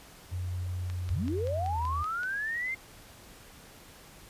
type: tone with pitch glide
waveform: sine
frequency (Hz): 89.9 to 80.56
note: F#2 to E2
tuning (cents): -49 to -39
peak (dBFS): -31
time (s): 0.31-2.04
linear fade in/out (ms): 20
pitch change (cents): -190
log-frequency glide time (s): 1.58-1.82
type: click train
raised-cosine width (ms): 0.2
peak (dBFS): -27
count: 8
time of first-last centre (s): 0.9-2.233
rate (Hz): 5.25
type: linear sweep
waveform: sine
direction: up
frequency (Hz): 41.2 to 2125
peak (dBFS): -30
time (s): 1.09-2.75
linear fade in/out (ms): 10
effects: pink hiss -52 dBFS RMS until 4.29 s + resampled to 32000 Hz